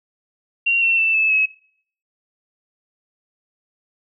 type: tone with pitch steps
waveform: sine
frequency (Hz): 2755 / 2708 / 2661 / 2615 / 2571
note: F7 / E7 / E7 / E7 / E7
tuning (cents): -24 / +46 / +16 / -15 / -44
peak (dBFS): -14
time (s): 0.66-1.46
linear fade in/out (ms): 10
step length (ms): 160
effects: noise-tail reverb RT60 0.6 s tail -22 dB re dry